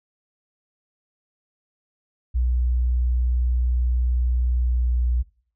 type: tone with pitch glide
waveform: sine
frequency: 61.3 to 60.7 Hz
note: B1 to B1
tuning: -12 to -29 cents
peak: -18 dBFS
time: 2.34-5.23 s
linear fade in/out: 20 ms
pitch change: -17 cents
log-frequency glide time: 4.59-4.93 s
effects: noise-tail reverb RT60 0.5 s tail -22 dB re dry